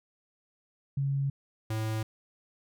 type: tone pair in turn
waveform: sine / square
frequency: 138.4 / 109.85 Hz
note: C#3 / A2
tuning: -2 / -2 cents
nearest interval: major third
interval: 400 cents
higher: first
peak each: -26 / -30 dBFS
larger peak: first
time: 0.97-1.3 / 1.7-2.03 s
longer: neither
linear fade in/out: 5 ms
effects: none